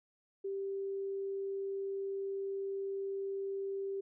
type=tone; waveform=sine; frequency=392 Hz; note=G4; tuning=in tune; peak=-35 dBFS; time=0.44-4.01 s; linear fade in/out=10 ms; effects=none